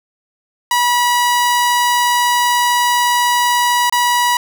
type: tone with dropouts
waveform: sawtooth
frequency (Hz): 971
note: B5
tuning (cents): -30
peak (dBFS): -8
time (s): 0.71-4.37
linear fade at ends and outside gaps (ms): 2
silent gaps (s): 3.897-3.924
effects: none